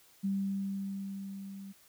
sine tone with level ramp, 196 Hz, G3, in tune, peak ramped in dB -28 to -43 dBFS, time 0.23-1.73 s, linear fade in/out 20 ms, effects white hiss -62 dBFS RMS until 1.88 s

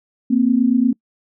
sine tone pair together, 233.1 / 261.6 Hz, A#3 / C4, 0 / 0 cents, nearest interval major second, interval 200 cents, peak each -15 dBFS, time 0.3-0.93 s, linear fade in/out 10 ms, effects noise-tail reverb RT60 0.1 s tail -26 dB re dry

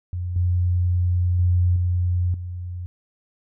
sine tone with level steps, 89 Hz, F2, 33 cents sharp, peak -24 / -17 / -15 / -18 / -28 dBFS, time 0.13-2.86 s, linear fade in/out 0 ms, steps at 0.36 / 1.39 / 1.76 / 2.34 s, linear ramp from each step 2 ms, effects none

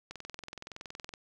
click train, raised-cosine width 0.2 ms, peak -25 dBFS, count 23, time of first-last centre 0.11-1.138 s, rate 21.4 Hz, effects none

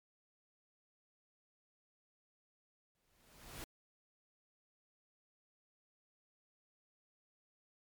pink noise with exponential growth, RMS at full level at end -45 dBFS, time 2.95-3.64 s, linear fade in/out 0 ms, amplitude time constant 150 ms, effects MP3 96 kbps

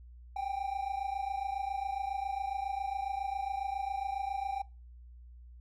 triangle tone pair together, 772 / 799.3 Hz, G5 / G5, -27 / +33 cents, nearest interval minor second, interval 60 cents, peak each -34 / -34 dBFS, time 0.36-4.62 s, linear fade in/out 5 ms, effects noise-tail reverb RT60 0.3 s tail -22 dB re dry + added 60 Hz sine -49 dBFS peak until 5.6 s

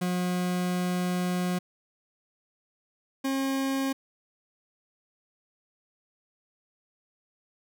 40% pulse tone pair in turn, 180 / 269.7 Hz, F#3 / C#4, -47 / -47 cents, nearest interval perfect fifth, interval 700 cents, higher second, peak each -25 dBFS, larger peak neither, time 0.01-1.59 / 3.24-3.93 s, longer first, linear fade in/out 10 ms, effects none

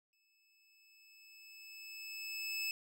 25% pulse tone with exponential growth, 2609 Hz, E7, 18 cents flat, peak -31 dBFS, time 0.13-2.71 s, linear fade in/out 1 ms, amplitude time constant 560 ms, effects none

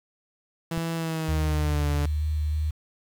sawtooth tone with pitch glide, 165.3 to 145.57 Hz, E3 to D3, +5 to -15 cents, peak -23 dBFS, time 0.71-2.06 s, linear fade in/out 5 ms, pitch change -220 cents, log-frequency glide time 0.95-1.89 s
click, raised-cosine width 5 ms, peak -20 dBFS, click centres 0.777 s
sine tone with vibrato, 76.2 Hz, D#2, 36 cents flat, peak -23 dBFS, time 1.28-2.71 s, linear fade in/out 10 ms, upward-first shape square, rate 3.2 Hz, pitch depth 13 cents each way
effects 8-bit

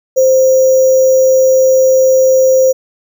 sine tone with sample-and-hold, 523 Hz, C5, 1 cent flat, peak -5 dBFS, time 0.16-2.73 s, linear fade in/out 20 ms, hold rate 6300 Hz, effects none

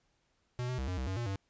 square tone with pitch steps, 123.7 / 126.6 / 65.6 / 91.1 / 64.6 / 94.7 / 119 / 97.5 Hz, B2 / B2 / C2 / F#2 / C2 / F#2 / A#2 / G2, +3 / +43 / +5 / -26 / -21 / +41 / +36 / -9 cents, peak -34 dBFS, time 0.59-1.358 s, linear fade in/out 0 ms, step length 96 ms, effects pink hiss -75 dBFS RMS until 1.49 s + resampled to 16000 Hz

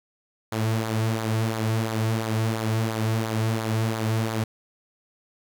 sawtooth tone with flanger, 111.2 Hz, A2, 19 cents sharp, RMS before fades -25 dBFS, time 0.52-4.44 s, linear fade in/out 5 ms, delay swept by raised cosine 0.35 to 4.05 ms, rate 2.9 Hz, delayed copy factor -0.55, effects 9-bit

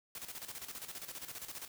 white noise with tremolo, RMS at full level -44 dBFS, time 0.15-1.68 s, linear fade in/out 2 ms, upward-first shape square, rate 15 Hz, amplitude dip 65%, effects none

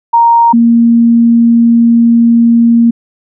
sine tone pair in turn, 932.3 / 233.1 Hz, A#5 / A#3, 0 / 0 cents, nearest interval 2 octaves, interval 2400 cents, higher first, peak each -3 dBFS, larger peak neither, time 0.13-0.53 / 0.53-2.91 s, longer second, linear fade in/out 10 ms, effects none

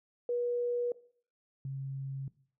sine tone pair in turn, 483.5 / 135.68 Hz, B4 / C#3, -37 / -37 cents, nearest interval octave + minor seventh, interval 2200 cents, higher first, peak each -29 / -35 dBFS, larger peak first, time 0.29-0.92 / 1.65-2.28 s, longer neither, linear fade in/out 2 ms, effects noise-tail reverb RT60 0.5 s tail -19 dB re dry

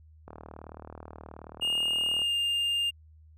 click train, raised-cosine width 1 ms, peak -29 dBFS, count 76, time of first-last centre 0.28-2.218 s, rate 38.7 Hz
triangle tone with pitch glide, 2838 to 2809 Hz, F7 to F7, +27 to +9 cents, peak -24 dBFS, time 1.61-2.91 s, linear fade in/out 20 ms, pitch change -18 cents, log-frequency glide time 2.12-2.36 s
effects added 78 Hz sine -52 dBFS peak until 3.37 s

